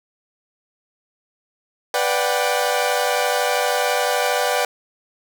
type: chord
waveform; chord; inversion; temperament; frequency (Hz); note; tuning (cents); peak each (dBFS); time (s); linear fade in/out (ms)
sawtooth; G major seventh; first; equal with one note detuned; 493.9 / 587.3 / 731.9 / 784; B4 / D5 / F#5 / G5; 0 / 0 / -19 / 0; -19 / -19 / -21 / -20; 1.94-4.65; 2
effects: none